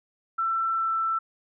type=tone with pitch glide; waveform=sine; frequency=1339 to 1331.3 Hz; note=E6 to E6; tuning=+27 to +17 cents; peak=-23 dBFS; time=0.38-1.19 s; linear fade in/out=10 ms; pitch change=-10 cents; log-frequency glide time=0.73-0.92 s; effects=none